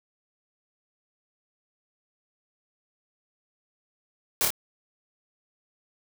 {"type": "noise with echo", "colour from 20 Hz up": "white", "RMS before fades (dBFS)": -24, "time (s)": [4.41, 4.45], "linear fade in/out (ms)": 0, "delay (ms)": 27, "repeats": 2, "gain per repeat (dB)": -2, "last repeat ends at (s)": 4.504, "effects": []}